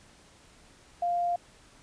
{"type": "tone", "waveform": "sine", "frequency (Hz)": 698.5, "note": "F5", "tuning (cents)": 0, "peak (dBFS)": -25, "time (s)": [1.02, 1.36], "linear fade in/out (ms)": 5, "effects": ["pink hiss -57 dBFS RMS until 1.82 s", "resampled to 22050 Hz"]}